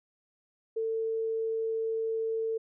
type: tone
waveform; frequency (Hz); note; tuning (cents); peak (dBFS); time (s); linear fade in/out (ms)
sine; 447.8; A4; +30; -28; 0.76-2.58; 10
effects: none